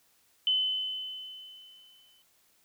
sine tone with exponential decay, 3033 Hz, F#7, 42 cents sharp, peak -22 dBFS, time 0.47-2.22 s, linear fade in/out 1 ms, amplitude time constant 380 ms, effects white hiss -67 dBFS RMS until 2.64 s

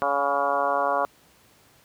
harmonic tone with a mistuned harmonic, 141 Hz, C#3, 30 cents sharp, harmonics 2 / 3 / 4 / 5 / 6 / 7 / 8 / 9 / 10, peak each -39 / -35 / -27 / -27 / -30 / -29 / -27 / -37 / -32 dBFS, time 0.02-1.05 s, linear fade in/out 0 ms, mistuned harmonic 6, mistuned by -17 cents, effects pink hiss -57 dBFS RMS until 1.84 s + high-pass 80 Hz 12 dB/octave

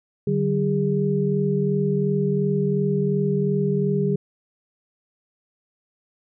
sine tone cluster, 147.9 / 190.7 / 407.6 Hz, D3 / G3 / G#4, +13 / -47 / -32 cents, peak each -23 dBFS, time 0.27-4.16 s, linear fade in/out 5 ms, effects none

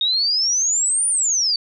sine exponential two-way sweep, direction up then down, 3684 to 9510 to 4501 Hz, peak -16 dBFS, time 0.01-1.56 s, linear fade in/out 2 ms, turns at 1.08 s, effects none

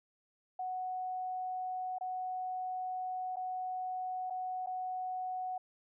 sine tone with dropouts, 740 Hz, F#5, in tune, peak -35 dBFS, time 0.59-5.58 s, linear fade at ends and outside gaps 5 ms, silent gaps 1.985-2.009 / 3.359-3.367 / 4.3-4.305 / 4.662-4.67 s, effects none

